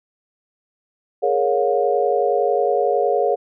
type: chord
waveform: sine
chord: Bb minor seventh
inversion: third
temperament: equal with one note detuned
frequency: 415.3 / 466.2 / 554.4 / 714.8 Hz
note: Ab4 / Bb4 / Db5 / F5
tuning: 0 / 0 / 0 / +40 cents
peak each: -21 dBFS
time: 1.22-3.36 s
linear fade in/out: 20 ms
effects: none

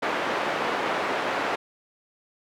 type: band-pass noise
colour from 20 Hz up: pink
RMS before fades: -27 dBFS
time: 0.02-1.56 s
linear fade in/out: 10 ms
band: 430 to 2000 Hz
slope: 12 dB/octave
effects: none

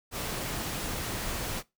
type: noise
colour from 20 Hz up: pink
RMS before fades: -34 dBFS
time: 0.11-1.63 s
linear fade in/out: 50 ms
effects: noise-tail reverb RT60 0.2 s tail -20 dB re dry

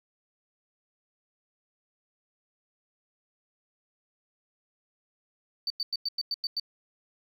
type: tone bursts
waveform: sine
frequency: 4577 Hz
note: D8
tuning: 45 cents flat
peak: -26 dBFS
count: 8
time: 5.67-6.598 s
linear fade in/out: 2 ms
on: 32 ms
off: 96 ms
effects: tanh soft clip ceiling -23 dBFS

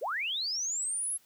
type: linear sweep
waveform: sine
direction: up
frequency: 368.8 to 11175 Hz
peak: -30 dBFS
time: 0.01-1.18 s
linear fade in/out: 20 ms
effects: white hiss -64 dBFS RMS until 1.25 s

